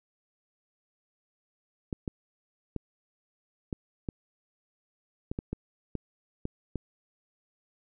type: clicks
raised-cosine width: 3 ms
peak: -19 dBFS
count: 11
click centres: 1.928 / 2.078 / 2.763 / 3.728 / 4.088 / 5.315 / 5.389 / 5.53 / 5.953 / 6.454 / 6.757 s
effects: none